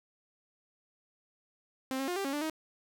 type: tone with pitch steps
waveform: sawtooth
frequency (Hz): 263.1 / 269.9 / 355.7 / 393.7 / 274.3 / 293.6 / 315.2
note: C4 / C#4 / F4 / G4 / C#4 / D4 / D#4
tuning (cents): +10 / -46 / +32 / +8 / -18 / 0 / +23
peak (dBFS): -28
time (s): 1.91-2.498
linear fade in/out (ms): 0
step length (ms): 84
effects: none